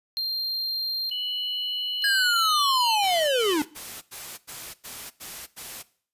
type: tone with tremolo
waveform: triangle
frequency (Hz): 4186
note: C8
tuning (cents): 0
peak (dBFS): -24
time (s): 0.17-3.2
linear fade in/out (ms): 0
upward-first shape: square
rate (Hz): 0.54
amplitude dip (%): 60
type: tone with pitch glide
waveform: sine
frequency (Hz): 2960 to 3040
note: F#7 to F#7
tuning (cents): 0 to +46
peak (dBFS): -27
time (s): 1.11-3.54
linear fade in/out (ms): 5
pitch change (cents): +46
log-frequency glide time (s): 2.02-3.07
type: linear sweep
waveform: square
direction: down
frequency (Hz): 1661.2 to 281.1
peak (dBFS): -22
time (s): 2.04-3.62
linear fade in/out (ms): 2
type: noise bursts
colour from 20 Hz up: white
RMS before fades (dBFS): -38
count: 8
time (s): 3.02-5.831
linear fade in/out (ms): 20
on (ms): 270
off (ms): 93
effects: noise-tail reverb RT60 0.5 s tail -19 dB re dry + resampled to 32000 Hz